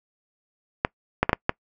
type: clicks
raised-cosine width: 0.5 ms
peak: -3 dBFS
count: 5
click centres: 0.849 / 1.23 / 1.294 / 1.331 / 1.494 s
effects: noise-tail reverb RT60 0.1 s tail -26 dB re dry